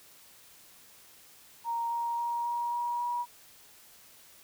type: tone with pitch steps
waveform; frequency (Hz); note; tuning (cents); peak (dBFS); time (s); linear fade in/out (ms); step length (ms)
sine; 932.3 / 938.2 / 944.2 / 950.2 / 956.3 / 962.4; A#5 / A#5 / A#5 / A#5 / A#5 / B5; 0 / +11 / +22 / +33 / +44 / -45; -29; 1.64-3.26; 50; 270
effects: white hiss -56 dBFS RMS until 4.43 s